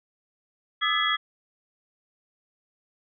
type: tone cluster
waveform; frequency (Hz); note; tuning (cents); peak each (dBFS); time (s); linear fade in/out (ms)
sine; 1215 / 1299 / 1714 / 2006 / 3315; D#6 / E6 / A6 / B6 / G#7; -42 / -26 / -46 / +26 / -4; -30 / -28 / -29 / -29 / -26; 0.81-1.17; 20
effects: none